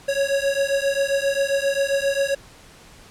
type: beating tone pair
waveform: square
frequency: 550 / 557.5 Hz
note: C#5 / C#5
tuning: -14 / +10 cents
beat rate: 7.5 Hz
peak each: -23 dBFS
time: 0.08-2.35 s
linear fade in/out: 10 ms
effects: pink hiss -47 dBFS RMS until 3.1 s + low-pass 10000 Hz 12 dB/octave